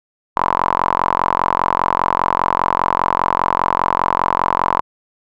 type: tone with band-pass filter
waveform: sawtooth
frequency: 45 Hz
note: F#1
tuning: 47 cents flat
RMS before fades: -17 dBFS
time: 0.36-4.81 s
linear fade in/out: 10 ms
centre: 1000 Hz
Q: 7.1
effects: none